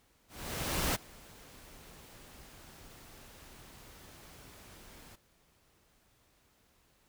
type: noise with ADSR envelope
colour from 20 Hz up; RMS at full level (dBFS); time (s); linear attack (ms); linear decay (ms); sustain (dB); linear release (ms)
pink; -30; 0.28-5.16; 670; 16; -24; 11
effects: pink hiss -69 dBFS RMS until 7.08 s